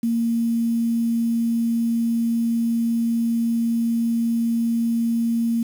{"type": "tone with quantisation", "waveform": "sine", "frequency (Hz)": 231.3, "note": "A#3", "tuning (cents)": -13, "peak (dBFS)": -18, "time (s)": [0.03, 5.63], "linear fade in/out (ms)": 5, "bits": 7, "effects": []}